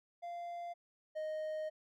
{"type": "tone pair in turn", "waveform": "triangle", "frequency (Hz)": [693, 621.1], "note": ["F5", "D#5"], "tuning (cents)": [-14, -3], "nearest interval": "major second", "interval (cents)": 189, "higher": "first", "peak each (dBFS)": [-39, -35], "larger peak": "second", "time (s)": [[0.22, 0.74], [1.15, 1.7]], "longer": "second", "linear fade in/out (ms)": 20, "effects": []}